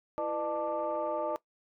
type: tone cluster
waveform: sine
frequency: 333.9 / 492.9 / 604 / 882 / 1178 Hz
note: E4 / B4 / D5 / A5 / D6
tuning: +22 / -3 / +48 / +4 / +5 cents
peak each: -39 / -39 / -32 / -36 / -39 dBFS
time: 0.18-1.36 s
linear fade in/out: 0 ms
effects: noise-tail reverb RT60 0.1 s tail -19 dB re dry + tanh soft clip ceiling -21 dBFS